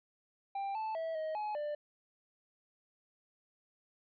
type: tone with pitch steps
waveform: triangle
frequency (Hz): 790 / 876 / 651 / 629 / 845 / 593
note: G5 / A5 / E5 / D#5 / G#5 / D5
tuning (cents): +13 / -8 / -22 / +19 / +30 / +17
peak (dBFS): -33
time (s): 0.55-1.75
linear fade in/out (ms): 5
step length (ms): 200
effects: resampled to 11025 Hz